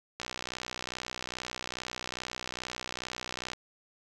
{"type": "click train", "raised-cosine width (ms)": 0.2, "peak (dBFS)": -18, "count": 209, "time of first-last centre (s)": [0.2, 3.533], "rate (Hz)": 62.4, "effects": []}